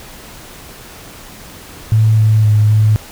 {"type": "tone with pitch steps", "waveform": "sine", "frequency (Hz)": [109.9, 108.7, 106.2, 107.5], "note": ["A2", "A2", "G#2", "A2"], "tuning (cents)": [-2, -21, 39, -40], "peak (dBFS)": -7, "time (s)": [1.92, 2.96], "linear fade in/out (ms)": 0, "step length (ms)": 260, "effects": ["pink hiss -35 dBFS RMS until 3.11 s"]}